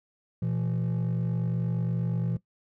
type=tone pair together; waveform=triangle; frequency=120.3 / 168.94 Hz; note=B2 / E3; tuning=-45 / +43 cents; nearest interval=tritone; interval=588 cents; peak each=-25 dBFS; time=0.42-2.37 s; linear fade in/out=5 ms; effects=noise-tail reverb RT60 0.1 s tail -18 dB re dry + tanh soft clip ceiling -21 dBFS